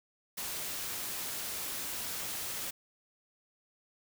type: noise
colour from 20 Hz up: white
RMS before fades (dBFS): -38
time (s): 0.37-2.71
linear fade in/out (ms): 10
effects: none